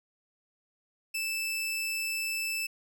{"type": "tone", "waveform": "sawtooth", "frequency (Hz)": 2637, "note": "E7", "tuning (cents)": 0, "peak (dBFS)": -27, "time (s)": [1.14, 2.67], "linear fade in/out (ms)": 10, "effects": []}